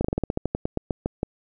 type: slowing click train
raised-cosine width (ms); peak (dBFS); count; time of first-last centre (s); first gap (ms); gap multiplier
2; -10; 15; 0.01-1.231; 35; 1.13
effects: none